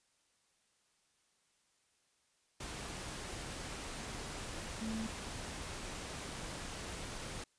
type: tone in noise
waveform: sine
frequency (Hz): 221.5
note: A3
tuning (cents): +12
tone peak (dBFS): -37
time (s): 4.81-5.07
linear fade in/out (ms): 5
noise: pink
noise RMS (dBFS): -44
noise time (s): 2.6-7.44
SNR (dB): +4
effects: white hiss -75 dBFS RMS until 7.58 s + resampled to 22050 Hz